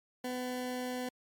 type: tone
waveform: 20% pulse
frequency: 250.9 Hz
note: B3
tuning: 28 cents sharp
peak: -30 dBFS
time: 0.24-1.09 s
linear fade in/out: 5 ms
effects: MP3 96 kbps